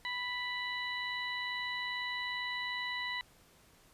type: harmonic tone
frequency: 987.8 Hz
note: B5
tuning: in tune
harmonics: 1 / 2 / 3 / 4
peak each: -42 / -37 / -45 / -42 dBFS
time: 0.05-3.21 s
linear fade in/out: 0 ms
effects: pink hiss -63 dBFS RMS until 3.93 s + resampled to 32000 Hz